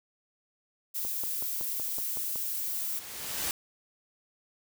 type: noise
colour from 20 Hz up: violet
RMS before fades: -33 dBFS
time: 0.94-3 s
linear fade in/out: 20 ms
type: click train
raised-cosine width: 1 ms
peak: -28 dBFS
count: 8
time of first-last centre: 1.05-2.358 s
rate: 5.35 Hz
type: noise with exponential growth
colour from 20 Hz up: white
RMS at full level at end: -30 dBFS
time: 2.13-3.51 s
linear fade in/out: 1 ms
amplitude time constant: 300 ms
effects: none